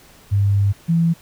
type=tone pair in turn; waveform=sine; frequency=100.1 / 166.94 Hz; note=G2 / E3; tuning=+37 / +22 cents; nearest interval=major sixth; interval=885 cents; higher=second; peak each=-13 dBFS; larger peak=neither; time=0.31-0.73 / 0.88-1.14 s; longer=first; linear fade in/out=20 ms; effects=pink hiss -48 dBFS RMS until 1.21 s